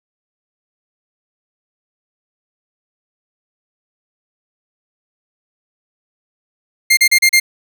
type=tone bursts; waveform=sawtooth; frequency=2111 Hz; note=C7; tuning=15 cents sharp; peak=-4 dBFS; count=5; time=6.9-7.4 s; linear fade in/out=10 ms; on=72 ms; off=35 ms; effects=none